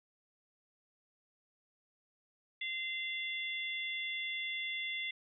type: harmonic tone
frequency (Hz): 690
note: F5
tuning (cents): -21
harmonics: 3 / 4 / 5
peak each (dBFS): -38 / -44 / -41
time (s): 2.61-5.11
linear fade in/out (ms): 5
effects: none